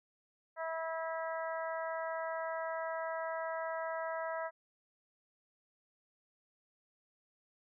harmonic tone, 325.1 Hz, E4, 24 cents flat, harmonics 2 / 3 / 4 / 5 / 6, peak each -38 / -42 / -44 / -46 / -48 dBFS, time 0.56-4.51 s, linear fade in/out 50 ms, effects none

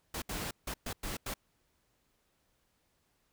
pink noise bursts at uneven times, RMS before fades -38 dBFS, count 6, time 0.14-0.22 / 0.29-0.51 / 0.67-0.74 / 0.86-0.93 / 1.03-1.17 / 1.26-1.34 s, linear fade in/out 5 ms, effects pink hiss -75 dBFS RMS until 3.32 s

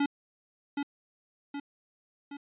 square tone with echo, 284.3 Hz, C#4, 44 cents sharp, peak -25 dBFS, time 0-0.06 s, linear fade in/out 5 ms, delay 770 ms, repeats 3, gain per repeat -5 dB, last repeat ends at 2.37 s, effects resampled to 8000 Hz

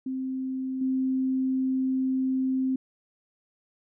sine tone with level steps, 261.6 Hz, C4, in tune, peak -28 / -23 dBFS, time 0.06-2.76 s, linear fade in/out 5 ms, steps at 0.81 s, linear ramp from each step 5 ms, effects none

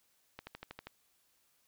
click train, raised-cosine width 0.3 ms, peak -28 dBFS, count 7, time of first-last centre 0.39-0.87 s, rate 12.5 Hz, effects white hiss -73 dBFS RMS until 1.67 s

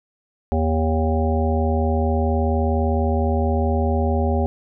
harmonic tone, 79.6 Hz, D#2, 40 cents sharp, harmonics 1 / 3 / 5 / 7 / 9 / 10, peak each -19 / -24 / -26 / -27 / -29 / -29 dBFS, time 0.52-4.46 s, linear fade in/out 0 ms, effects none

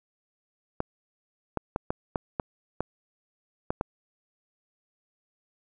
clicks, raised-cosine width 1 ms, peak -13 dBFS, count 9, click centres 0.804 / 1.573 / 1.761 / 1.905 / 2.158 / 2.398 / 2.806 / 3.705 / 3.811 s, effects none

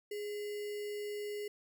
sine tone with sample-and-hold, 415.3 Hz, G#4, in tune, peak -37 dBFS, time 0.11-1.48 s, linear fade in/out 5 ms, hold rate 2450 Hz, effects none

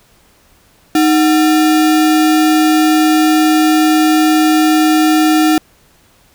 sine tone with sample-and-hold, 311.1 Hz, D#4, in tune, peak -7 dBFS, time 0.95-5.58 s, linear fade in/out 2 ms, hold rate 1050 Hz, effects pink hiss -50 dBFS RMS until 6.34 s

